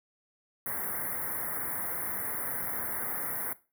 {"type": "band-stop noise", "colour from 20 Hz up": "white", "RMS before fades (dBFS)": -34, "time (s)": [0.66, 3.53], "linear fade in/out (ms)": 2, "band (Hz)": [2100, 10000], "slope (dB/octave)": 96, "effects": ["noise-tail reverb RT60 0.3 s tail -18 dB re dry", "high-pass 80 Hz 12 dB/octave"]}